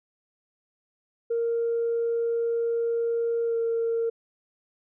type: tone with pitch glide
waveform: sine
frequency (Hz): 464.8 to 459.7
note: A#4 to A#4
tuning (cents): -5 to -24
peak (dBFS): -22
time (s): 1.3-4.1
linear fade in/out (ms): 10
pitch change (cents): -19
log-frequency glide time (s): 3.45-3.56
effects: tanh soft clip ceiling -19 dBFS